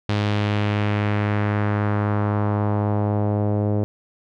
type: tone with low-pass filter sweep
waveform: sawtooth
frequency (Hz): 103.83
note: G#2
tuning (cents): 0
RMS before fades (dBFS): -21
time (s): 0.09-3.84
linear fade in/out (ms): 0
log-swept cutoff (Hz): 3900 to 530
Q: 1.5
effects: none